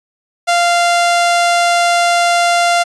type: tone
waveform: sawtooth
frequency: 694 Hz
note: F5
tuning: 11 cents flat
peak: -6 dBFS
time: 0.47-2.84 s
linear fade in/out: 20 ms
effects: resampled to 22050 Hz